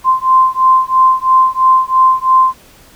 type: beating tone pair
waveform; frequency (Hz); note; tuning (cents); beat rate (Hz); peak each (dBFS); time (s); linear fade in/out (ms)
sine; 1040 / 1043; C6 / C6; -11 / -6; 3; -10; 0.04-2.55; 50
effects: pink hiss -43 dBFS RMS until 2.95 s